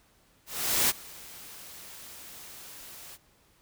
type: noise with ADSR envelope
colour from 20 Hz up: white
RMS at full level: -23 dBFS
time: 0.46-3.18 s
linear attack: 430 ms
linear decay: 33 ms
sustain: -23 dB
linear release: 42 ms
effects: pink hiss -64 dBFS RMS until 3.61 s